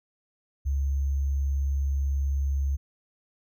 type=tone with sample-and-hold; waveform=sine; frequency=69.3 Hz; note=C#2; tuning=in tune; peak=-23 dBFS; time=0.65-2.77 s; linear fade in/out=20 ms; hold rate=6300 Hz; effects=none